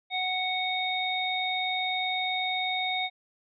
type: harmonic tone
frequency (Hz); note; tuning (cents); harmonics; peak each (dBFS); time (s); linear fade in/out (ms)
741; F#5; +2; 1 / 3 / 5; -31 / -31 / -31; 0.1-3.1; 50
effects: none